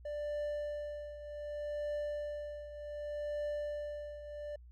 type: tone with tremolo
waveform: triangle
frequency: 590 Hz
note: D5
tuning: 8 cents sharp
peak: -32 dBFS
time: 0.05-4.56 s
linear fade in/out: 5 ms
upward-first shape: triangle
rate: 0.66 Hz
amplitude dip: 75%
effects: added 60 Hz sine -52 dBFS peak until 4.71 s